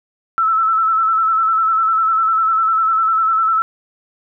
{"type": "tone with vibrato", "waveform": "sine", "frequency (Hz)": 1318.5, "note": "E6", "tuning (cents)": 0, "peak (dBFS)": -12, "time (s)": [0.38, 3.62], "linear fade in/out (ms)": 0, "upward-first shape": "square", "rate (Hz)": 10, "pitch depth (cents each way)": 31, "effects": []}